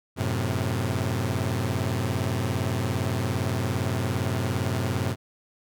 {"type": "chord", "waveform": "sawtooth", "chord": "F# diminished", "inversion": "none", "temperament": "equal with one note detuned", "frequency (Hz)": [92.5, 110, 129.98], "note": ["F#2", "A2", "C3"], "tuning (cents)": [0, 0, -11], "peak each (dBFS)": -25, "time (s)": [0.16, 5.16], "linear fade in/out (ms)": 50, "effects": []}